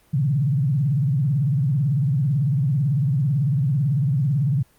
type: tone with vibrato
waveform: sine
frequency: 138.59 Hz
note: C#3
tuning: in tune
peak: -17 dBFS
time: 0.13-4.63 s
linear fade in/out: 10 ms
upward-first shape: triangle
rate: 18 Hz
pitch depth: 290 cents each way
effects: pink hiss -58 dBFS RMS until 4.78 s + Opus 32 kbps